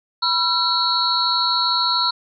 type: tone cluster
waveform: sine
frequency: 980 / 1355 / 3910 / 4177 / 4377 Hz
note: B5 / E6 / B7 / C8 / C#8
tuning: -14 / +47 / -18 / -4 / -23 cents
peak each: -23 dBFS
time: 0.22-2.11 s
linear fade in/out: 10 ms
effects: none